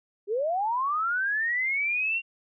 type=linear sweep; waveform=sine; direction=up; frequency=384 to 2776 Hz; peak=-24 dBFS; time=0.27-2.22 s; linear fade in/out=50 ms; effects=none